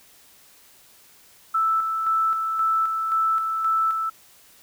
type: tone with tremolo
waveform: sine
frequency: 1318.5 Hz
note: E6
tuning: in tune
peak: -18 dBFS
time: 1.54-4.1 s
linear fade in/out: 10 ms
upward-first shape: square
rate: 1.9 Hz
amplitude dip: 40%
effects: white hiss -53 dBFS RMS until 4.62 s